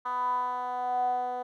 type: tone with band-pass filter sweep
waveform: 10% pulse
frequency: 248.9 Hz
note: B3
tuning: 14 cents sharp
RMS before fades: -30 dBFS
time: 0.05-1.43 s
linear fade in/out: 10 ms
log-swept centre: 1100 to 640 Hz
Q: 9.2
effects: none